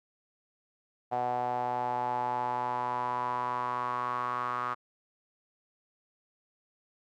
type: tone with band-pass filter sweep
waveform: sawtooth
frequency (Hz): 123.47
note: B2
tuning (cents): 0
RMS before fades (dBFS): -32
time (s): 1.11-4.75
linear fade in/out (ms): 20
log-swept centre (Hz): 750 to 1200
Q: 6.8
effects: none